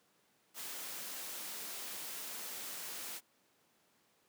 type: noise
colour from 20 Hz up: white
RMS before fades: -44 dBFS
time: 0.54-3.21 s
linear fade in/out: 50 ms
effects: pink hiss -72 dBFS RMS until 4.28 s + high-pass 200 Hz 12 dB/octave